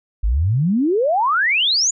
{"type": "exponential sweep", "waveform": "sine", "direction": "up", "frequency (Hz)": [47.21, 7110], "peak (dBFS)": -14, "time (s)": [0.23, 1.91], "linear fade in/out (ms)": 10, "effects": []}